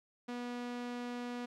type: tone with low-pass filter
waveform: sawtooth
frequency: 243.3 Hz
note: B3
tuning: 26 cents flat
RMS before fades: -41 dBFS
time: 0.28-1.46 s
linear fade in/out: 10 ms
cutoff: 5700 Hz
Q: 0.55
effects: 13-bit